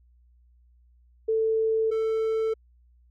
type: tone pair in turn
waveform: sine / triangle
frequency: 443.4 / 443.4 Hz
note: A4 / A4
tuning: +13 / +13 cents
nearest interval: unison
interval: 0 cents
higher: neither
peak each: -21 dBFS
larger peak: neither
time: 1.28-1.91 / 1.91-2.54 s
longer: neither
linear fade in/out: 10 ms
effects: added 60 Hz sine -56 dBFS peak until 3.1 s